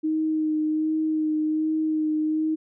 sine tone with vibrato, 311.3 Hz, D#4, 1 cent sharp, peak -21 dBFS, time 0.03-2.56 s, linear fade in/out 20 ms, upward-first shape sine, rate 1.3 Hz, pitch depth 17 cents each way, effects none

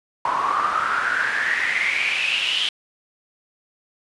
pink noise with band-pass filter sweep, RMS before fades -22 dBFS, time 0.25-2.69 s, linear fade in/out 2 ms, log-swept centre 1000 to 3200 Hz, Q 8.5, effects resampled to 24000 Hz

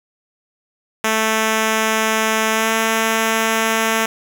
5% pulse tone with pitch glide, 220 to 223.3 Hz, A3 to A3, 0 to +26 cents, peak -4 dBFS, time 1.04-4.06 s, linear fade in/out 5 ms, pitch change +26 cents, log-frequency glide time 2.52-2.7 s, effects 7-bit

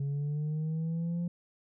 sine linear sweep, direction up, 138.59 to 174.61 Hz, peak -27 dBFS, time 0-1.28 s, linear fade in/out 5 ms, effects tanh soft clip ceiling -29 dBFS

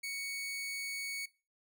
sawtooth tone, 2228 Hz, C#7, 8 cents sharp, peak -34 dBFS, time 0.03-1.26 s, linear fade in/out 10 ms, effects noise-tail reverb RT60 0.3 s tail -20 dB re dry

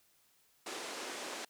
pink band-pass noise, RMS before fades -43 dBFS, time 0.66-1.45 s, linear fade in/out 5 ms, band 300 to 9000 Hz, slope 24 dB/octave, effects white hiss -70 dBFS RMS until 1.49 s

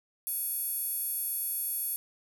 square tone with high-pass filter, 493.9 Hz, B4, in tune, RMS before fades -33 dBFS, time 0.27-1.96 s, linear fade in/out 0 ms, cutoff 11000 Hz, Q 7.8, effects none

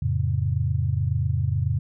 sine chord, F augmented, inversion none, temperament just, 87.31 / 109.13 / 136.42 Hz, F2 / A2 / C#3, 0 / -14 / -27 cents, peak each -25 dBFS, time 0.02-1.79 s, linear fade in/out 5 ms, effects none

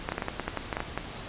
clicks, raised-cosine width 0.5 ms, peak -14 dBFS, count 12, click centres 0.089 / 0.121 / 0.181 / 0.222 / 0.284 / 0.397 / 0.48 / 0.573 / 0.728 / 0.769 / 0.804 / 0.976 s, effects pink hiss -40 dBFS RMS until 1.28 s + resampled to 8000 Hz

